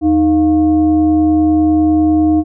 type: tone with frequency modulation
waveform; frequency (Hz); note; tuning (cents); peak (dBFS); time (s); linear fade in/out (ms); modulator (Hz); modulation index
sine; 310; D#4; -6; -8; 0.01-2.44; 50; 390; 0.46
effects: none